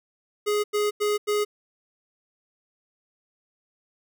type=tone bursts; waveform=square; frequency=417.1 Hz; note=G#4; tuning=7 cents sharp; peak=-22 dBFS; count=4; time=0.46-1.45 s; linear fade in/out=20 ms; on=180 ms; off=90 ms; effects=none